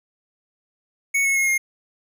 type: tone with pitch steps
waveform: square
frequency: 2217 / 2189 / 2161 / 2134 Hz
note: C#7 / C#7 / C#7 / C7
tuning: 0 / -22 / -45 / +34 cents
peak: -18 dBFS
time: 1.14-1.58 s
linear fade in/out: 10 ms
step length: 110 ms
effects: none